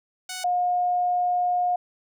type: tone pair in turn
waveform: 5% pulse / sine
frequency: 740 / 716 Hz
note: F#5 / F5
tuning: 0 / +43 cents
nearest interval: minor second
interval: 57 cents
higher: first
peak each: -20 dBFS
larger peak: neither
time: 0.29-0.44 / 0.44-1.76 s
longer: second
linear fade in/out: 5 ms
effects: none